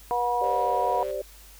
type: harmonic tone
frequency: 241.9 Hz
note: B3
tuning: 36 cents flat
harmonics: 2 / 3 / 4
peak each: -30 / -26 / -26 dBFS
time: 0.11-1.03 s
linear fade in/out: 0 ms
type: chord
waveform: sine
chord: G suspended fourth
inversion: none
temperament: just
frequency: 392 / 522.7 / 588 Hz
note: G4 / C5 / D5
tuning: 0 / -2 / +2 cents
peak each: -34 / -32 / -31 dBFS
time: 0.41-1.22 s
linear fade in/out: 5 ms
type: click train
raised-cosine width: 0.3 ms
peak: -32 dBFS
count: 92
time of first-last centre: 0.44-1.109 s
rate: 136 Hz
effects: added 50 Hz sine -49 dBFS peak until 1.59 s + white hiss -51 dBFS RMS until 1.59 s